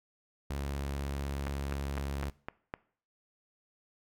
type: tone with vibrato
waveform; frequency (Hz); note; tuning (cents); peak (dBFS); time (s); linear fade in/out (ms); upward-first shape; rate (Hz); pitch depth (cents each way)
sawtooth; 69.8; C#2; +13; -30; 0.5-2.3; 5; sine; 16; 20
type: click train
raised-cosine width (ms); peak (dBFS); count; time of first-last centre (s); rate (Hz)
0.5; -21; 6; 1.47-2.739; 3.94
effects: noise-tail reverb RT60 0.5 s tail -21 dB re dry